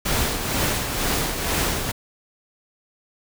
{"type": "noise with tremolo", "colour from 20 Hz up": "pink", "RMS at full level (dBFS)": -21, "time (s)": [0.05, 1.92], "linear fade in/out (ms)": 10, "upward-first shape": "triangle", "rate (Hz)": 2.1, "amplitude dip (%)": 55, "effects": []}